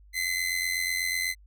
sawtooth tone with amplitude modulation, 2047 Hz, C7, 38 cents flat, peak -20 dBFS, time 0.13-1.35 s, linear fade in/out 50 ms, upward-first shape sine, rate 88.1 Hz, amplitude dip 70%, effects added 50 Hz sine -51 dBFS peak until 1.46 s

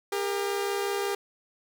sawtooth tone pair together, 400.9 / 466.2 Hz, G4 / A#4, +39 / 0 cents, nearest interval minor third, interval 261 cents, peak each -24 / -30 dBFS, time 0.12-1.15 s, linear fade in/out 5 ms, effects none

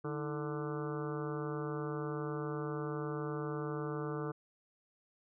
harmonic tone with a mistuned harmonic, 148 Hz, D3, 14 cents sharp, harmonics 1 / 2 / 3 / 4 / 5 / 6 / 7 / 8 / 9 / 10, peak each -40 / -42 / -40 / -51 / -52 / -52 / -52 / -47 / -51 / -53 dBFS, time 0.04-4.32 s, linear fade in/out 10 ms, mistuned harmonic 2, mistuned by +120 cents, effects none

